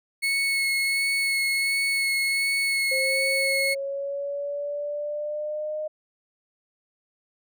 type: tone with vibrato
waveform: 35% pulse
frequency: 2194 Hz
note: C#7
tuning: 18 cents flat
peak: -20 dBFS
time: 0.22-3.75 s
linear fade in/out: 20 ms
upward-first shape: sine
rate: 1.4 Hz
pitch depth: 14 cents each way
type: linear sweep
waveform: sine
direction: up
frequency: 523.3 to 616 Hz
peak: -27 dBFS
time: 2.91-5.88 s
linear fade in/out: 10 ms
effects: none